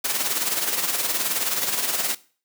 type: noise with tremolo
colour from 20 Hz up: white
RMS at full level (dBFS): -22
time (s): 0.04-2.15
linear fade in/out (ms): 10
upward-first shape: sine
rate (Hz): 19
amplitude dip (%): 55
effects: noise-tail reverb RT60 0.4 s tail -19 dB re dry + high-pass 200 Hz 12 dB/octave